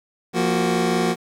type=tone cluster; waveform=25% pulse; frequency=174.2 / 232.4 / 373.4 Hz; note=F3 / A#3 / F#4; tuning=-4 / -5 / +16 cents; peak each=-19 dBFS; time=0.33-1.16 s; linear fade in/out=50 ms; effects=low-pass 10000 Hz 12 dB/octave + 8-bit